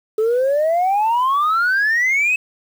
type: exponential sweep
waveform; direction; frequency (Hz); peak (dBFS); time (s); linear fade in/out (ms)
sine; up; 425.4 to 2600; -12; 0.18-2.36; 5
effects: tanh soft clip ceiling -12 dBFS + 7-bit